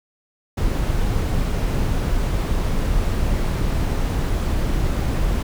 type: noise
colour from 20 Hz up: brown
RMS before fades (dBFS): -20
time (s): 0.57-5.43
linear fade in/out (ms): 10
effects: none